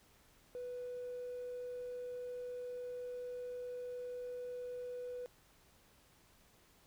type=tone; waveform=triangle; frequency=493.9 Hz; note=B4; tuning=in tune; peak=-38 dBFS; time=0.55-5.26 s; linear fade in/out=0 ms; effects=tanh soft clip ceiling -38 dBFS + pink hiss -67 dBFS RMS until 6.86 s